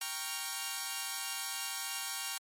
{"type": "chord", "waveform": "5% pulse", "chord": "G half-diminished seventh", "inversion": "none", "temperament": "equal", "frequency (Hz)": [784, 932.3, 1108.7, 1396.9], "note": ["G5", "Bb5", "Db6", "F6"], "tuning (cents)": [0, 0, 0, 0], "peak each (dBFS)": -30, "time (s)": [0.01, 2.38], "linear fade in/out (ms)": 5, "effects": ["MP3 64 kbps"]}